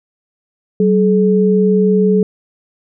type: tone pair together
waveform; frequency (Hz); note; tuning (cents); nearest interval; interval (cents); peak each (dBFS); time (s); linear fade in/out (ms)
sine; 190.2 / 427; F#3 / G#4; +48 / +48; octave + major second; 1400; -11 / -12; 0.8-2.23; 2
effects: none